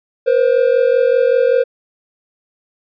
triangle tone pair together, 478.1 / 523.3 Hz, A#4 / C5, +44 / 0 cents, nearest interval major second, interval 156 cents, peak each -11 dBFS, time 0.26-1.64 s, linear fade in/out 20 ms, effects resampled to 11025 Hz

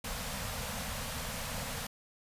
pink band-stop noise, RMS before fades -38 dBFS, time 0.04-1.87 s, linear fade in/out 5 ms, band 260 to 450 Hz, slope 96 dB/octave, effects resampled to 32000 Hz

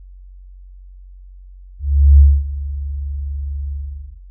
sine tone with ADSR envelope, 70.5 Hz, C#2, 30 cents sharp, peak -3 dBFS, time 1.79-4.2 s, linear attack 400 ms, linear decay 240 ms, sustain -18 dB, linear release 490 ms, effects noise-tail reverb RT60 0.1 s tail -25 dB re dry + added 46 Hz sine -36 dBFS peak until 4.3 s

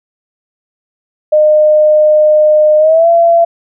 sine tone with pitch glide, 610 to 676.8 Hz, D#5 to E5, -34 to +45 cents, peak -4 dBFS, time 1.32-3.45 s, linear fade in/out 10 ms, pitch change +179 cents, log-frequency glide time 2.78-3.08 s, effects none

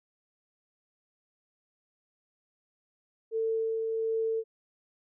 sine tone with tremolo, 447.7 Hz, A4, 30 cents sharp, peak -26 dBFS, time 3.31-4.44 s, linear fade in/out 50 ms, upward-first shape sine, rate 1.4 Hz, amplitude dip 25%, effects none

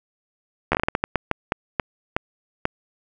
slowing click train, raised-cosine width 0.5 ms, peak -4 dBFS, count 15, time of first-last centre 0.72-2.654 s, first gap 12 ms, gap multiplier 1.33, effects none

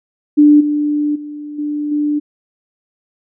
sine tone with level steps, 295.8 Hz, D4, 13 cents sharp, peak -4 / -13 / -25 / -17 / -13 dBFS, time 0.37-2.2 s, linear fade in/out 20 ms, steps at 0.6 / 1.15 / 1.58 / 1.91 s, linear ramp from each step 10 ms, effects none

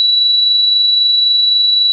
sine tone with amplitude modulation, 3933 Hz, B7, 8 cents flat, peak -7 dBFS, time 0-1.92 s, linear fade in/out 0 ms, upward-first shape sine, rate 23.8 Hz, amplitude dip 30%, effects none

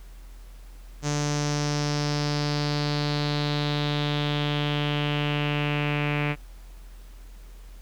sawtooth tone with low-pass filter sweep, 146.83 Hz, D3, in tune, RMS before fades -26 dBFS, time 1.02-6.36 s, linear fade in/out 50 ms, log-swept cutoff 6400 to 2400 Hz, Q 4.4, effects added 42 Hz sine -41 dBFS peak until 7.81 s + pink hiss -56 dBFS RMS until 7.81 s

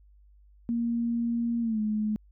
sine tone with pitch glide, 234.3 to 213.6 Hz, A#3 to G#3, +9 to +49 cents, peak -25 dBFS, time 0.69-2.16 s, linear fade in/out 0 ms, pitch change -160 cents, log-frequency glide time 1.61-1.8 s, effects added 50 Hz sine -54 dBFS peak until 2.31 s

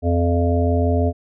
harmonic tone, 86.1 Hz, F2, 24 cents flat, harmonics 1 / 3 / 5 / 7 / 8, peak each -17 / -22 / -24 / -25 / -26 dBFS, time 0.02-1.13 s, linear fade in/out 50 ms, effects none

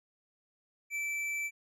sine tone with tanh clipping, 2324 Hz, D7, 19 cents flat, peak -34 dBFS, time 0.9-1.51 s, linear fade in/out 50 ms, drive 10 dB, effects none

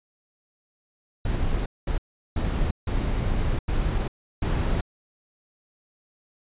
brown noise bursts at uneven times, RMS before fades -24 dBFS, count 6, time 1.25-1.66 / 1.87-1.98 / 2.36-2.71 / 2.87-3.59 / 3.68-4.08 / 4.42-4.81 s, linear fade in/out 5 ms, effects resampled to 8000 Hz

